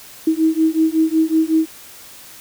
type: beating tone pair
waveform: sine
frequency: 316.9 / 322.3 Hz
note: D#4 / E4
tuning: +32 / -39 cents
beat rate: 5.4 Hz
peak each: -16 dBFS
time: 0.27-1.66 s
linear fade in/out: 5 ms
effects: white hiss -40 dBFS RMS until 2.4 s